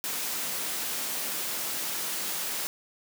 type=high-pass noise; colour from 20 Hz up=white; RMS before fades=-32 dBFS; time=0.04-2.67 s; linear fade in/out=0 ms; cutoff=150 Hz; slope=24 dB/octave; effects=none